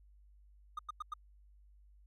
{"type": "tone bursts", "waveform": "triangle", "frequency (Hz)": 1226, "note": "D#6", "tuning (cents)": -26, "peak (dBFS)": -35, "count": 4, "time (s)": [0.77, 1.139], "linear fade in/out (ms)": 5, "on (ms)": 21, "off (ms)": 95, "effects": ["added 50 Hz sine -59 dBFS peak until 2.06 s"]}